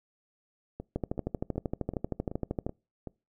two click trains, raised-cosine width 2 ms, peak -17 / -24 dBFS, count 23 / 7, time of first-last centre 0.96-2.665 / 0.8-3.073 s, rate 12.9 / 2.64 Hz, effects noise-tail reverb RT60 0.3 s tail -25 dB re dry

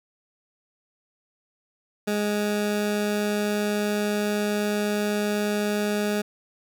20% pulse tone, 207.9 Hz, G#3, 2 cents sharp, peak -18 dBFS, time 2.07-6.22 s, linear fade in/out 10 ms, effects none

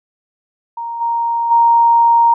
sine tone with level steps, 932.3 Hz, A#5, in tune, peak -21 / -14 / -7 dBFS, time 0.77-2.34 s, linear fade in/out 5 ms, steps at 1 / 1.5 s, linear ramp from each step 20 ms, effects none

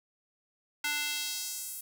square tone with high-pass filter sweep, 295.1 Hz, D4, 8 cents sharp, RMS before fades -35 dBFS, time 0.84-1.81 s, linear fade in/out 5 ms, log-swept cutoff 1700 to 11000 Hz, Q 1.2, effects none

